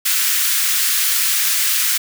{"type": "high-pass noise", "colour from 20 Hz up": "white", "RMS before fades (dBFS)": -17, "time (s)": [0.05, 1.98], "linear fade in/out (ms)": 10, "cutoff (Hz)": 1400, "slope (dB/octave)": 24, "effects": []}